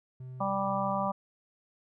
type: tone with tremolo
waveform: triangle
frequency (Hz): 128.4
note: C3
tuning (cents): -32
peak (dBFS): -38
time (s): 0.2-1.08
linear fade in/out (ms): 5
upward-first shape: square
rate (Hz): 2.1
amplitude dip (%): 30
type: harmonic tone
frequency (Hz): 196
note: G3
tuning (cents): 0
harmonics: 1 / 3 / 4 / 5 / 6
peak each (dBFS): -34 / -34 / -34 / -34 / -34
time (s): 0.4-1.12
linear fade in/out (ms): 10
effects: none